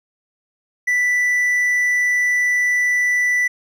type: tone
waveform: triangle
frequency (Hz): 1975.5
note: B6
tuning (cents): 0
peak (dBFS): -13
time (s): 0.87-3.48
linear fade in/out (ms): 10
effects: none